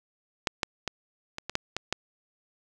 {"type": "clicks", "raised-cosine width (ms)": 0.2, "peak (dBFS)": [-7, -8, -12, -17, -16, -8, -12, -9], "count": 8, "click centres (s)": [0.472, 0.632, 0.877, 1.384, 1.496, 1.554, 1.766, 1.926], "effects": []}